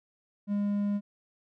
triangle tone, 203.8 Hz, G#3, 32 cents flat, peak -24 dBFS, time 0.47-1.01 s, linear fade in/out 50 ms, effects none

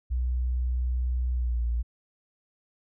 sine tone with pitch glide, 62 to 58.59 Hz, B1 to A#1, +7 to +9 cents, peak -24 dBFS, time 0.1-1.83 s, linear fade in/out 20 ms, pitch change -98 cents, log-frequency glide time 1.34-1.62 s, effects none

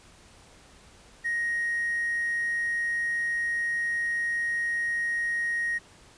triangle tone with hard clipping, 1875 Hz, A#6, 10 cents sharp, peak -26 dBFS, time 1.24-5.79 s, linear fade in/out 20 ms, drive 4 dB, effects pink hiss -54 dBFS RMS until 6.17 s + resampled to 22050 Hz

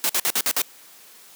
white noise bursts, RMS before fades -21 dBFS, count 6, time 0.04-0.618 s, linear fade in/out 0 ms, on 53 ms, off 52 ms, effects white hiss -48 dBFS RMS until 1.35 s + high-pass 200 Hz 12 dB/octave

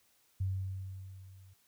sine tone with level ramp, 95.1 Hz, F#2, 48 cents sharp, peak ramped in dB -29 to -55 dBFS, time 0.4-1.54 s, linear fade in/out 10 ms, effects white hiss -70 dBFS RMS until 1.67 s

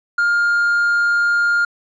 sine tone with hard clipping, 1409 Hz, F6, 15 cents sharp, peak -14 dBFS, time 0.18-1.65 s, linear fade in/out 5 ms, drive 2 dB, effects resampled to 16000 Hz

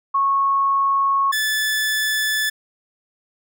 sine / sawtooth tone pair in turn, 1100 / 1737.6 Hz, C#6 / A6, -14 / -22 cents, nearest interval minor sixth, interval 792 cents, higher second, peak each -15 dBFS, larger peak neither, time 0.14-1.32 / 1.32-2.5 s, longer neither, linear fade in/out 10 ms, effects none

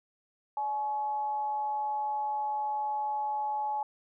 sine tone with amplitude modulation, 848 Hz, G#5, 36 cents sharp, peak -27 dBFS, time 0.57-3.83 s, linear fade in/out 2 ms, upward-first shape sine, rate 259 Hz, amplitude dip 40%, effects none

